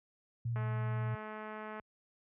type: tone with vibrato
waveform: sine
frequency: 117.3 Hz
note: A#2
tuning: 11 cents sharp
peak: -32 dBFS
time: 0.45-1.15 s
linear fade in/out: 5 ms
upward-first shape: sine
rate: 18 Hz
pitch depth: 11 cents each way
type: click train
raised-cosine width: 0.5 ms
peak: -29 dBFS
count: 267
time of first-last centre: 0.56-1.797 s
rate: 215 Hz
effects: high-pass 60 Hz 12 dB/octave + low-pass 2000 Hz 12 dB/octave